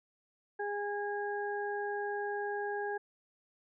harmonic tone, 409.7 Hz, G#4, 24 cents flat, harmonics 1 / 2 / 4, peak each -36 / -38 / -40 dBFS, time 0.59-2.98 s, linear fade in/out 10 ms, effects none

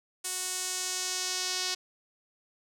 sawtooth tone with band-pass filter sweep, 368.4 Hz, F#4, 7 cents flat, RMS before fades -33 dBFS, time 0.24-1.75 s, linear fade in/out 10 ms, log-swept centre 8600 to 5100 Hz, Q 1.8, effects none

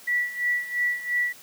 sine tone with tremolo, 1952 Hz, B6, 21 cents flat, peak -20 dBFS, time 0.07-1.33 s, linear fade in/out 10 ms, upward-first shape sine, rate 2.9 Hz, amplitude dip 80%, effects white hiss -48 dBFS RMS until 1.42 s + high-pass 80 Hz 12 dB/octave

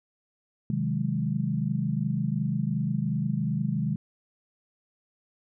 sine chord, Ab dominant seventh, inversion first, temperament equal with one note detuned, 130.81 / 156.56 / 185 / 207.7 Hz, C3 / Eb3 / Gb3 / Ab3, 0 / +11 / 0 / 0 cents, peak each -30 / -29 / -33 / -30 dBFS, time 0.7-3.96 s, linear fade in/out 2 ms, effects none

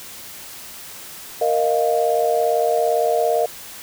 sine chord, Bb suspended fourth, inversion none, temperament just, 466.2 / 621.6 / 699.2 Hz, Bb4 / Eb5 / F5, 0 / -2 / +2 cents, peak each -20 dBFS, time 1.41-3.46 s, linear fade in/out 5 ms, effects white hiss -37 dBFS RMS until 3.82 s

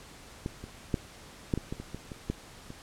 clicks, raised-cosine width 3 ms, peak -19 / -28 / -13 / -13 / -19 / -21 / -25 / -25 / -26 / -16 / -28 dBFS, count 11, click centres 0.461 / 0.64 / 0.942 / 1.538 / 1.576 / 1.725 / 1.8 / 1.946 / 2.118 / 2.3 / 2.704 s, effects pink hiss -50 dBFS RMS until 2.82 s + low-pass 10000 Hz 12 dB/octave

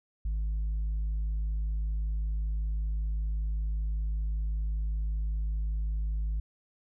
sine tone, 52.6 Hz, G#1, 23 cents sharp, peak -25 dBFS, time 0.25-6.4 s, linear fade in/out 5 ms, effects tanh soft clip ceiling -27 dBFS

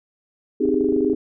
sine chord, Ab major seventh, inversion first, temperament equal, 261.6 / 311.1 / 392 / 415.3 Hz, C4 / Eb4 / G4 / Ab4, 0 / 0 / 0 / 0 cents, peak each -22 dBFS, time 0.6-1.15 s, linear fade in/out 10 ms
clicks, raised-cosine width 2 ms, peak -22 dBFS, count 12, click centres 0.654 / 0.69 / 0.743 / 0.809 / 0.844 / 0.889 / 0.924 / 0.964 / 1.007 / 1.047 / 1.099 / 1.135 s
effects none

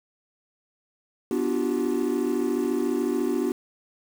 triangle chord, G dominant seventh, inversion first, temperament equal with one note detuned, 246.9 / 293.7 / 349.2 / 383.3 Hz, B3 / D4 / F4 / G4, 0 / 0 / 0 / -39 cents, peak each -26 dBFS, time 1.31-3.52 s, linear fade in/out 2 ms, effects tanh soft clip ceiling -10 dBFS + 7-bit

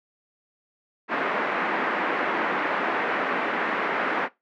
white band-pass noise, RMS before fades -26 dBFS, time 1.08-4.29 s, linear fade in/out 50 ms, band 220 to 1900 Hz, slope 24 dB/octave, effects noise-tail reverb RT60 0.2 s tail -20 dB re dry

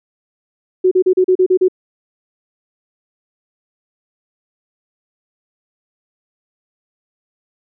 sine tone bursts, 370 Hz, F#4, in tune, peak -8 dBFS, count 8, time 0.84-1.684 s, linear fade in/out 10 ms, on 74 ms, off 36 ms, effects none

